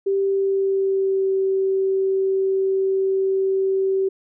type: tone with pitch glide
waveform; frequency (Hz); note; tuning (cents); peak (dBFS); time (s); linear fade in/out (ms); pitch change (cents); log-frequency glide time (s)
sine; 392 to 384.6; G4 to G4; 0 to -33; -17; 0.06-4.09; 10; -33; 0.2-1.32
effects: none